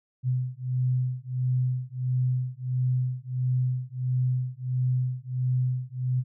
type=beating tone pair; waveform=sine; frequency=126.2 / 127.7 Hz; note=B2 / C3; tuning=+38 / -42 cents; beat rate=1.5 Hz; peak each=-27 dBFS; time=0.23-6.24 s; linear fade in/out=50 ms; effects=none